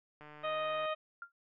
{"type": "click train", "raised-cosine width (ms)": 0.5, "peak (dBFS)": -37, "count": 98, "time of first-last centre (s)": [0.21, 0.857], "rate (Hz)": 150}
{"type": "harmonic tone", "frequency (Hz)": 622.3, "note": "D#5", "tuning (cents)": 0, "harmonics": [1, 2, 3, 4, 5, 6], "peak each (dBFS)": [-35, -37, -46, -45, -47, -52], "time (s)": [0.43, 0.95], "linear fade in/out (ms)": 20}
{"type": "tone with exponential decay", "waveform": "sine", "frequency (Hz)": 1393, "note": "F6", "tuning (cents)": -5, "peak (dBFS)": -38, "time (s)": [1.22, 1.32], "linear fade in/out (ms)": 2, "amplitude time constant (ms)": 20}
{"effects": []}